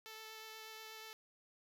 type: tone with vibrato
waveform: 5% pulse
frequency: 439.5 Hz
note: A4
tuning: 2 cents flat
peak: -38 dBFS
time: 0.06-1.13 s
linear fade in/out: 0 ms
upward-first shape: triangle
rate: 8.3 Hz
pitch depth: 12 cents each way
effects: none